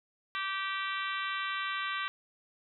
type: harmonic tone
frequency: 388.4 Hz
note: G4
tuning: 16 cents flat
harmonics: 3 / 4 / 5 / 6 / 7 / 8 / 9 / 10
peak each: -36 / -38 / -40 / -42 / -43 / -44 / -45 / -46 dBFS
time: 0.35-2.08 s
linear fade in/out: 0 ms
effects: none